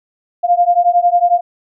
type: beating tone pair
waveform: sine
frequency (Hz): 696 / 707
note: F5 / F5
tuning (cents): -6 / +21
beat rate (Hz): 11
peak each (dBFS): -12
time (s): 0.43-1.41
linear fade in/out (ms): 20
effects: none